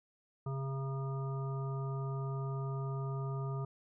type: harmonic tone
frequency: 135.3 Hz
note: C#3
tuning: 42 cents flat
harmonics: 1 / 3 / 5 / 7 / 9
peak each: -35 / -45 / -50 / -51 / -48 dBFS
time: 0.46-3.65 s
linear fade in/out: 5 ms
effects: none